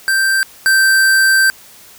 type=tone pair in turn; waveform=square; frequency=1568 / 1561.4 Hz; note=G6 / G6; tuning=0 / -7 cents; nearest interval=unison; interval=7 cents; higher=first; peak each=-12 / -9 dBFS; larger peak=second; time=0.08-0.43 / 0.66-1.5 s; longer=second; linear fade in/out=0 ms; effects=white hiss -41 dBFS RMS until 1.98 s